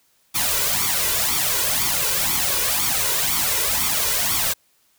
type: noise with flanger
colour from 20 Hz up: white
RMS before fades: -21 dBFS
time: 0.34-4.54 s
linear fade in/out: 20 ms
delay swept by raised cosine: 0.87 to 2.07 ms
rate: 2 Hz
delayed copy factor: +0.7
effects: white hiss -62 dBFS RMS until 4.98 s